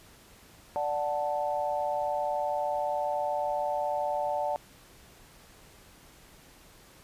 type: chord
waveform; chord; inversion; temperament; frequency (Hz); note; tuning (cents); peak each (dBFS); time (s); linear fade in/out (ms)
sine; D major; none; equal; 587.3 / 740 / 880; D5 / F#5 / A5; 0 / 0 / 0; -31 / -32 / -32; 0.76-4.56; 0
effects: pink hiss -55 dBFS RMS until 7.03 s + resampled to 32000 Hz